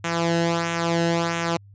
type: tone with flanger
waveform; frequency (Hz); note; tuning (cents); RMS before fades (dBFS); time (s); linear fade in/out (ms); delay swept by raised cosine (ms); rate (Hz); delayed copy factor
sawtooth; 168.4; E3; +37; -23; 0.04-1.57; 5; 0.21 to 0.88; 1.5; -0.7
effects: added 100 Hz sine -45 dBFS peak until 1.74 s + resampled to 16000 Hz